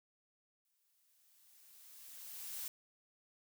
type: noise with exponential growth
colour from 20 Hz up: blue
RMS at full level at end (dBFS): -42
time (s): 0.65-2.68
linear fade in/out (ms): 1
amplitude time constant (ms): 440
effects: none